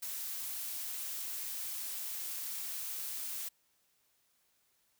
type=noise; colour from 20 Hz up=blue; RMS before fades=-40 dBFS; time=0.02-3.49 s; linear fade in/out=10 ms; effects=white hiss -74 dBFS RMS until 4.99 s